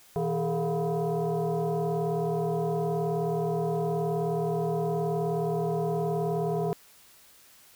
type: tone with frequency modulation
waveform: sine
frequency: 123.47 Hz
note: B2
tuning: in tune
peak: -25 dBFS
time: 0.16-6.73 s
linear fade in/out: 0 ms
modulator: 286 Hz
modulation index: 2.1
effects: white hiss -56 dBFS RMS until 7.75 s